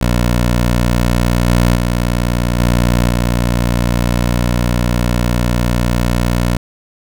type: tone with level steps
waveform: 15% pulse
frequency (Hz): 59.8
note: A#1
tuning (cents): +45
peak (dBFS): -5 / -3 / -7 / -4 / -6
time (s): 0.01-6.57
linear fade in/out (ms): 5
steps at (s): 1.48 / 1.75 / 2.59 / 3.09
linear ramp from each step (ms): 5
effects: none

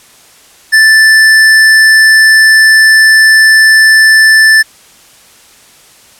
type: tone with hard clipping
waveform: sine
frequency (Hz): 1760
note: A6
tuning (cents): 0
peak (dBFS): -3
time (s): 0.72-4.63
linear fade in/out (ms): 20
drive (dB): 16
effects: white hiss -40 dBFS RMS until 6.19 s + low-pass 11000 Hz 12 dB/octave

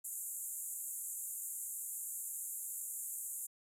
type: band-pass noise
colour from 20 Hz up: pink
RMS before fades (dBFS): -43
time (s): 0.04-3.47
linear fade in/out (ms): 10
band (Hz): 7000 to 14000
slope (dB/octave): 96
effects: none

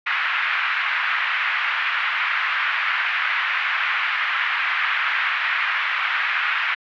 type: band-pass noise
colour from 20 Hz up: white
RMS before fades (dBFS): -22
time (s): 0.06-6.75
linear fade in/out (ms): 10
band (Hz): 1200 to 2400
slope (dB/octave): 24
effects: low-pass 4000 Hz 12 dB/octave

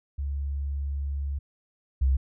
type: tone pair in turn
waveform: sine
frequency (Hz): 70.2 / 66.26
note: C#2 / C2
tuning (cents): +22 / +22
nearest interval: minor second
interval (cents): 100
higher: first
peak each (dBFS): -27 / -19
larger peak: second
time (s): 0.18-1.39 / 2.01-2.17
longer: first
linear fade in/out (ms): 10
effects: none

